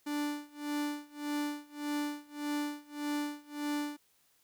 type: tone with tremolo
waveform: 45% pulse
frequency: 293.7 Hz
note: D4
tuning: in tune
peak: -31 dBFS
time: 0.06-3.97 s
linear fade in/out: 10 ms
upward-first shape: sine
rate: 1.7 Hz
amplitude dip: 95%
effects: white hiss -70 dBFS RMS until 4.43 s